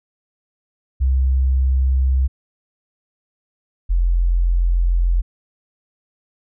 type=tone pair in turn; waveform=sine; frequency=65.41 / 43.45 Hz; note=C2 / F1; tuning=0 / -8 cents; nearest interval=perfect fifth; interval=708 cents; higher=first; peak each=-13 dBFS; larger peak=neither; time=1-2.28 / 3.89-5.22 s; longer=second; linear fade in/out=20 ms; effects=none